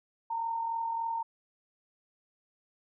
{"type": "tone with amplitude modulation", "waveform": "sine", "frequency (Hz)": 916, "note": "A#5", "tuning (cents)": -31, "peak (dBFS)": -28, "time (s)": [0.3, 1.23], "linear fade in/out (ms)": 10, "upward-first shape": "sine", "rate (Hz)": 43.5, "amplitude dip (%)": 45, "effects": []}